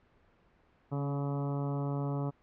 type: harmonic tone with a mistuned harmonic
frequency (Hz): 141.7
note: C#3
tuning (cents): +38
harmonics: 1 / 2 / 3 / 4 / 5 / 6 / 7 / 8 / 9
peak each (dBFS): -32 / -38 / -42 / -44 / -46 / -48 / -49 / -50 / -51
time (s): 0.91-2.31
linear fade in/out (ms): 20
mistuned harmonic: 2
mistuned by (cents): -18
effects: pink hiss -66 dBFS RMS until 2.42 s + low-pass 2000 Hz 12 dB/octave